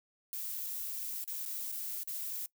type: noise with dropouts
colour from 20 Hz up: violet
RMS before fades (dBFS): -39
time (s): 0.33-2.46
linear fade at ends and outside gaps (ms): 0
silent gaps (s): 1.241-1.277 / 1.453-1.46 / 1.717-1.723 / 2.033-2.075
effects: noise-tail reverb RT60 0.1 s tail -21 dB re dry